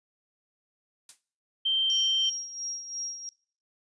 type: noise with exponential decay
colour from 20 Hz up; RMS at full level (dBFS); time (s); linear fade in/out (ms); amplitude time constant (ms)
blue; -39; 1.09-1.21; 2; 25
type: tone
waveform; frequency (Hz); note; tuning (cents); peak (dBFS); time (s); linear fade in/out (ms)
sine; 3136; G7; 0; -23; 1.65-2.3; 10
type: tone with tremolo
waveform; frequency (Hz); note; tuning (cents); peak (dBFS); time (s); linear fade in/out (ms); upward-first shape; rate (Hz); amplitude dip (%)
sine; 5620; F8; +10; -31; 1.9-3.29; 0; sine; 2.9; 65
effects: noise-tail reverb RT60 0.5 s tail -21 dB re dry + resampled to 22050 Hz